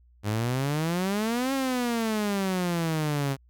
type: exponential two-way sweep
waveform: sawtooth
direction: up then down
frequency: 100.7 to 273.6 to 134.4 Hz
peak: -21 dBFS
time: 0.23-3.37 s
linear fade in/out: 50 ms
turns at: 1.53 s
effects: added 60 Hz sine -55 dBFS peak until 3.49 s